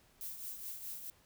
violet noise with tremolo, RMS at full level -42 dBFS, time 0.21-1.1 s, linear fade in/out 0 ms, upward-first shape triangle, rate 4.7 Hz, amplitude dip 60%, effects pink hiss -67 dBFS RMS until 1.25 s

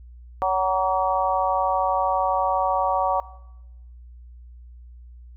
harmonic tone with a mistuned harmonic, 187.6 Hz, F#3, 24 cents sharp, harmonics 3 / 4 / 5 / 6, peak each -26 / -23 / -25 / -26 dBFS, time 0.42-3.2 s, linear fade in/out 0 ms, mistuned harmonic 6, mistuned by +23 cents, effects noise-tail reverb RT60 0.9 s tail -19 dB re dry + added 60 Hz sine -41 dBFS peak until 5.36 s

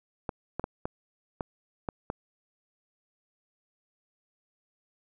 clicks, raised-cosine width 1 ms, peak -17 dBFS, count 7, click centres 0.292 / 0.596 / 0.641 / 0.855 / 1.408 / 1.888 / 2.101 s, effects none

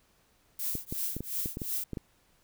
violet noise with tremolo, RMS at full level -31 dBFS, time 0.59-1.84 s, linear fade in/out 5 ms, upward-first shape triangle, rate 2.8 Hz, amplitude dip 100%
clicks, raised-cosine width 3 ms, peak -22 dBFS, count 9, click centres 0.753 / 0.925 / 1.166 / 1.206 / 1.459 / 1.571 / 1.618 / 1.933 / 1.972 s
effects pink hiss -67 dBFS RMS until 2.43 s

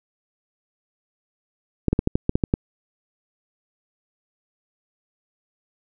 clicks, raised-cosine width 3 ms, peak -5 dBFS, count 9, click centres 1.883 / 1.93 / 1.991 / 2.074 / 2.155 / 2.294 / 2.355 / 2.438 / 2.539 s, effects none

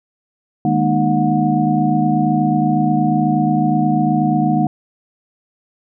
sine tone cluster, 154.6 / 208.4 / 236.7 / 307.3 / 726 Hz, D#3 / G#3 / A#3 / D#4 / F#5, -11 / +6 / +27 / -21 / -33 cents, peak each -19 dBFS, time 0.65-4.67 s, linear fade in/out 2 ms, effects none

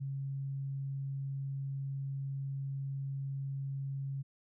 sine tone, 137 Hz, C#3, 20 cents flat, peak -35 dBFS, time 0-4.23 s, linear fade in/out 20 ms, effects none

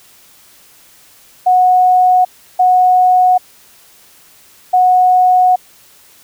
sine tone bursts at uneven times, 733 Hz, F#5, 16 cents flat, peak -6 dBFS, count 3, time 1.46-2.25 / 2.59-3.38 / 4.73-5.56 s, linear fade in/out 10 ms, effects white hiss -45 dBFS RMS until 6.23 s

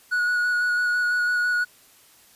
triangle tone with vibrato, 1460 Hz, F#6, 24 cents flat, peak -18 dBFS, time 0.11-1.65 s, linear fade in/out 20 ms, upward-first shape square, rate 6 Hz, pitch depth 12 cents each way, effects white hiss -54 dBFS RMS until 2.35 s + resampled to 32000 Hz

